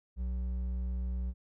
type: tone with hard clipping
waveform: triangle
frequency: 61.74 Hz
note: B1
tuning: in tune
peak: -33 dBFS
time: 0.16-1.34 s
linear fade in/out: 50 ms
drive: 9 dB
effects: none